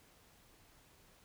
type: silence
effects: pink hiss -65 dBFS RMS until 1.24 s